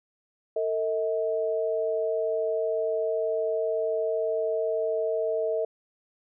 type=tone pair together; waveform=sine; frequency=451 / 637.8 Hz; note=A4 / D#5; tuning=+43 / +43 cents; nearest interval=tritone; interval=600 cents; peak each=-27 dBFS; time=0.56-5.65 s; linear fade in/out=5 ms; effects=none